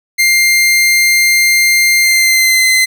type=tone with pitch glide; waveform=sawtooth; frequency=2100 to 2056 Hz; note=C7 to C7; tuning=+6 to -31 cents; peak=-4 dBFS; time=0.18-2.86 s; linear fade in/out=20 ms; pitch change=-37 cents; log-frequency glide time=2.02-2.69 s; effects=none